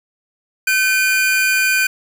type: tone pair together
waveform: 45% pulse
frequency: 1532.4 / 2428 Hz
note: G6 / D#7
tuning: -40 / -43 cents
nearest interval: minor sixth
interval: 797 cents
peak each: -16 dBFS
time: 0.67-1.87 s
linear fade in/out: 5 ms
effects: none